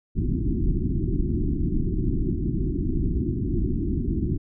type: low-pass noise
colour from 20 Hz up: pink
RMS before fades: -24 dBFS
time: 0.15-4.38 s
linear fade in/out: 20 ms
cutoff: 370 Hz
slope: 96 dB/octave
effects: none